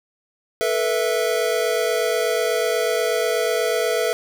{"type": "chord", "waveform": "square", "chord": "A suspended second", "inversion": "none", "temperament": "equal with one note detuned", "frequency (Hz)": [440, 488.2, 659.3], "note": ["A4", "B4", "E5"], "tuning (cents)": [0, -20, 0], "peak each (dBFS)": -24, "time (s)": [0.61, 4.13], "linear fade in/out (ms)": 0, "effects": []}